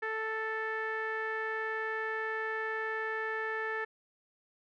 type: tone with low-pass filter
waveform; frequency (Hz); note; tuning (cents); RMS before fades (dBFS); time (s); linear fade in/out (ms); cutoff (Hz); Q
sawtooth; 440.4; A4; +2; -35; 0.02-3.85; 10; 1800; 5.3
effects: none